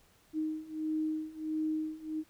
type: beating tone pair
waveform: sine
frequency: 311.1 / 312.6 Hz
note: D#4 / D#4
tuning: 0 / +8 cents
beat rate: 1.5 Hz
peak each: -36 / -34 dBFS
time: 0.33-2.24 s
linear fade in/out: 50 ms
effects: pink hiss -65 dBFS RMS until 2.29 s